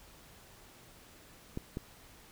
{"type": "clicks", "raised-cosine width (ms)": 3, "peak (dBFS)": -23, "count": 2, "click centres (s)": [1.574, 1.771], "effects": ["pink hiss -57 dBFS RMS until 2.31 s"]}